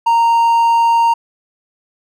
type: tone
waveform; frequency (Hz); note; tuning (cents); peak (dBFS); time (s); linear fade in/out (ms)
triangle; 927; A#5; -10; -7; 0.06-1.14; 10
effects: none